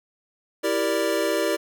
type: chord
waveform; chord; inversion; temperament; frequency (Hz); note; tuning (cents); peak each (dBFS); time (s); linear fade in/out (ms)
square; E half-diminished seventh; none; equal; 329.6 / 392 / 466.2 / 587.3; E4 / G4 / Bb4 / D5; 0 / 0 / 0 / 0; -28 / -28 / -29 / -26; 0.63-1.57; 20
effects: none